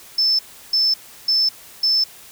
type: tone bursts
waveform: sine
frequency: 5274 Hz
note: E8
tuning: in tune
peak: -14 dBFS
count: 4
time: 0.18-2.04 s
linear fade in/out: 5 ms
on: 210 ms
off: 340 ms
effects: white hiss -43 dBFS RMS until 2.31 s